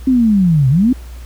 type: linear two-way sweep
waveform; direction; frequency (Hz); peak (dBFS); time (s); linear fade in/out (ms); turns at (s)
sine; down then up; 267.6 to 124.7 to 267.6; -8; 0.07-0.93; 5; 0.69
effects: added 60 Hz sine -28 dBFS peak until 1.25 s + pink hiss -43 dBFS RMS until 1.25 s